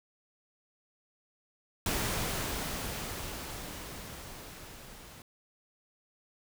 pink noise with level ramp, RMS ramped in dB -31 to -51 dBFS, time 1.86-5.22 s, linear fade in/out 2 ms, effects none

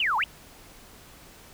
sine exponential two-way sweep, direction down then up, 3152 to 826 to 3152 Hz, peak -22 dBFS, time 0-0.24 s, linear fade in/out 2 ms, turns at 0.17 s, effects pink hiss -50 dBFS RMS until 1.53 s

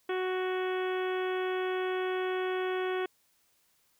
harmonic tone, 370.6 Hz, F#4, 3 cents sharp, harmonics 1 / 2 / 3 / 4 / 5 / 6 / 7 / 8 / 9, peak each -30 / -39 / -41 / -41 / -43 / -47 / -47 / -52 / -48 dBFS, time 0.09-3.06 s, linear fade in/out 5 ms, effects white hiss -70 dBFS RMS until 3.99 s

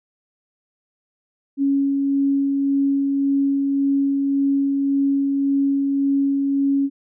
sine tone with tremolo, 277.2 Hz, C#4, in tune, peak -15 dBFS, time 1.57-6.9 s, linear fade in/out 50 ms, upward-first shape sine, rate 1.8 Hz, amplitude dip 25%, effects none

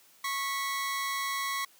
sawtooth tone pair together, 1100 / 1960 Hz, C#6 / B6, -14 / -14 cents, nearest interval minor seventh, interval 1000 cents, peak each -28 / -32 dBFS, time 0.24-1.65 s, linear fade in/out 5 ms, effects white hiss -60 dBFS RMS until 1.79 s + high-pass 150 Hz 12 dB/octave

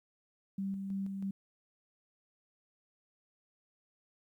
sine tone with tremolo, 195 Hz, G3, 9 cents flat, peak -33 dBFS, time 0.58-1.31 s, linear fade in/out 5 ms, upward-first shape square, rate 3.1 Hz, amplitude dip 35%, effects 12-bit

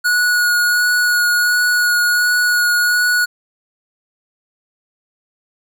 square tone with vibrato, 1455 Hz, F#6, 29 cents flat, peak -13 dBFS, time 0.04-3.26 s, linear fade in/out 20 ms, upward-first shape sine, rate 1.4 Hz, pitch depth 13 cents each way, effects none

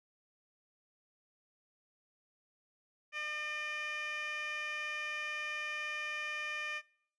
15% pulse tone with band-pass filter, 603 Hz, D5, 46 cents sharp, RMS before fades -39 dBFS, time 3.12-6.82 s, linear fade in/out 50 ms, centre 2400 Hz, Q 2.4, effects noise-tail reverb RT60 0.6 s tail -22 dB re dry + resampled to 22050 Hz

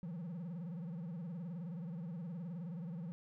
triangle tone with vibrato, 170 Hz, F3, 46 cents flat, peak -39 dBFS, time 0.03-3.12 s, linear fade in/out 0 ms, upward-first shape sine, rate 19 Hz, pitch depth 170 cents each way, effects none

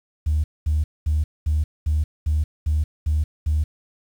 sine tone bursts, 76.4 Hz, D#2, 31 cents flat, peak -16 dBFS, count 9, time 0.26-3.64 s, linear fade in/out 10 ms, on 180 ms, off 220 ms, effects tanh soft clip ceiling -13 dBFS + 8-bit

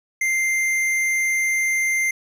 triangle tone with tanh clipping, 2093 Hz, C7, in tune, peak -20 dBFS, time 0.21-2.11 s, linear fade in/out 5 ms, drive 17 dB, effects none

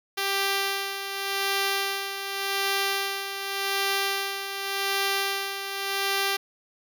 5% pulse tone with tremolo, 393.5 Hz, G4, 7 cents sharp, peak -12 dBFS, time 0.17-6.37 s, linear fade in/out 10 ms, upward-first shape sine, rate 0.87 Hz, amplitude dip 60%, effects none

